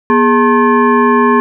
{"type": "tone with frequency modulation", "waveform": "sine", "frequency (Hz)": 414.3, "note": "G#4", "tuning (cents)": -4, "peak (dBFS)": -6, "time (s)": [0.1, 1.4], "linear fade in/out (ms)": 0, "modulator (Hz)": 656, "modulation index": 1.5, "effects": []}